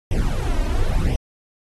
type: noise with flanger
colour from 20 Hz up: brown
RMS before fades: -19 dBFS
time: 0.11-1.16 s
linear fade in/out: 2 ms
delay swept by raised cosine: 0.35 to 3.25 ms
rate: 0.97 Hz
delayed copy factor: +0.85
effects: AAC 32 kbps